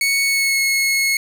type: tone with pitch glide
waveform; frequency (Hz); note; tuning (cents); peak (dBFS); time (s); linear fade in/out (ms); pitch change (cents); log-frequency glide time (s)
sawtooth; 2217 to 2179; C#7 to C#7; 0 to -30; -12; 0.01-1.17; 2; -30; 0.23-0.61
effects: 8-bit